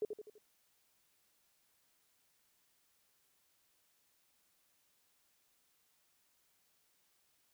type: tone with echo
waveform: sine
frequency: 423.2 Hz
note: G#4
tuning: 33 cents sharp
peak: -32 dBFS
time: 0.02-0.05 s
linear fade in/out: 2 ms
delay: 83 ms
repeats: 4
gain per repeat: -6 dB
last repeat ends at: 0.382 s
effects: white hiss -75 dBFS RMS until 7.53 s